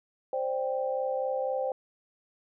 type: chord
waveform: sine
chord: C suspended second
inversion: none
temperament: equal with one note detuned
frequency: 523.3 / 587.3 / 787.2 Hz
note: C5 / D5 / G5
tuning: 0 / 0 / +7 cents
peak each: -29 / -35 / -34 dBFS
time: 0.33-1.72 s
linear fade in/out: 2 ms
effects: none